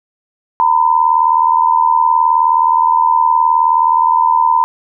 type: tone pair together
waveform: sine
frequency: 921 / 1000.2 Hz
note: A#5 / B5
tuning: -21 / +22 cents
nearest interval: minor second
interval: 143 cents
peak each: -11 dBFS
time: 0.6-4.64 s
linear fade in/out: 0 ms
effects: none